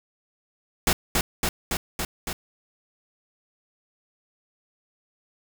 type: noise with echo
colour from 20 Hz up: pink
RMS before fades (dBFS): -20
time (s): 0.87-0.93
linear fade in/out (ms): 2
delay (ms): 280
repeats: 5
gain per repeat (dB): -2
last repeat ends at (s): 2.33
effects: none